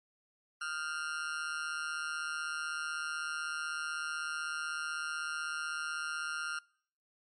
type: tone with amplitude modulation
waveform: 40% pulse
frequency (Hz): 1400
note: F6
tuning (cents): +4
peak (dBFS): -31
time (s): 0.61-6.59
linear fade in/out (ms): 5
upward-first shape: sine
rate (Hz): 156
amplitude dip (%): 85
effects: noise-tail reverb RT60 0.6 s tail -25 dB re dry + MP3 48 kbps